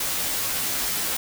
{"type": "noise with comb filter", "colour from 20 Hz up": "white", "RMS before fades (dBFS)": -26, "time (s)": [0, 1.17], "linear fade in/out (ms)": 5, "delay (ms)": 14, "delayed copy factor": -0.85, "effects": []}